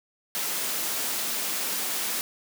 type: high-pass noise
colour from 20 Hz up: white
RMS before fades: -29 dBFS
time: 0.35-2.21 s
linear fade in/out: 0 ms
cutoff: 170 Hz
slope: 24 dB/octave
effects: none